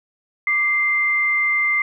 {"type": "tone pair together", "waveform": "sine", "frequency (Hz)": [1174.7, 2089], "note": ["D6", "C7"], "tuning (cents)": [0, -3], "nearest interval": "minor seventh", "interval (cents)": 997, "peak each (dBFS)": [-28, -16], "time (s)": [0.47, 1.82], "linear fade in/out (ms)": 2, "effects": []}